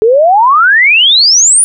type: exponential sweep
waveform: sine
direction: up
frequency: 421.6 to 9956 Hz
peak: -3 dBFS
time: 0.02-1.64 s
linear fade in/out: 0 ms
effects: none